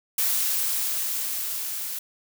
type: noise with level ramp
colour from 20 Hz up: blue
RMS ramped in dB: -23 to -32 dBFS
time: 0.18-1.99 s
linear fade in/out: 5 ms
effects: none